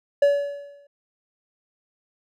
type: tone with exponential decay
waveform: triangle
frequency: 570 Hz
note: C#5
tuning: 48 cents sharp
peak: -10 dBFS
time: 0.22-0.87 s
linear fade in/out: 5 ms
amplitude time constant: 140 ms
effects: none